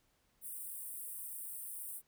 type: high-pass noise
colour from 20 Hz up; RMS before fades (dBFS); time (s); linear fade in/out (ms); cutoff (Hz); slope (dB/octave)
pink; -45; 0.41-2.02; 50; 8500; 96
effects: pink hiss -75 dBFS RMS until 2.07 s